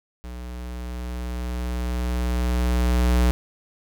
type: tone with level ramp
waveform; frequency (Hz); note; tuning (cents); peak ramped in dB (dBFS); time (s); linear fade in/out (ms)
square; 61; B1; -21; -34 to -16; 0.24-3.31; 0
effects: none